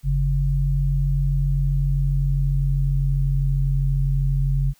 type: tone pair together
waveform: sine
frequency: 46.25 / 138.6 Hz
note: F#1 / C#3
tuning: 0 / 0 cents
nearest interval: octave + perfect fifth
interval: 1900 cents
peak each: -20 dBFS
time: 0.03-4.74 s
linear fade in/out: 50 ms
effects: white hiss -59 dBFS RMS until 4.79 s